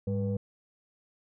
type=tone cluster; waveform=sine; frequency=104.2 / 199.7 / 486.9 Hz; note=G#2 / G3 / B4; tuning=+6 / +32 / -25 cents; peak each=-29 / -31 / -34 dBFS; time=0.07-0.37 s; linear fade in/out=5 ms; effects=tanh soft clip ceiling -21 dBFS